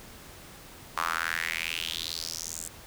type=tone with high-pass filter sweep; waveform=sawtooth; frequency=82.41 Hz; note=E2; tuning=in tune; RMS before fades=-33 dBFS; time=0.97-2.68 s; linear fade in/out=5 ms; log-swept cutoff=1100 to 8000 Hz; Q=4.3; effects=pink hiss -48 dBFS RMS until 2.86 s